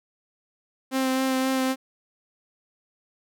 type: tone with vibrato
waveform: sawtooth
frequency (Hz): 262.4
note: C4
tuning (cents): +5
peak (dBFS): -18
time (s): 0.91-1.76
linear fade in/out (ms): 50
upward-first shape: sine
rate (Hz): 3.8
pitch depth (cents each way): 14
effects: none